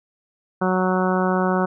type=harmonic tone; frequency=185 Hz; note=F#3; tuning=in tune; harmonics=1 / 2 / 3 / 4 / 5 / 6 / 7 / 8; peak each=-21 / -24 / -26 / -27 / -28 / -29 / -29 / -30 dBFS; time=0.61-1.66 s; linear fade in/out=10 ms; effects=none